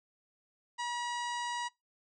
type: harmonic tone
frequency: 962 Hz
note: B5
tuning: 46 cents flat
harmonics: 1 / 2 / 3 / 4 / 5 / 6 / 7 / 8 / 9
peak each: -35 / -41 / -45 / -47 / -49 / -51 / -52 / -53 / -54 dBFS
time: 0.78-1.69 s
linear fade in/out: 20 ms
effects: noise-tail reverb RT60 0.2 s tail -24 dB re dry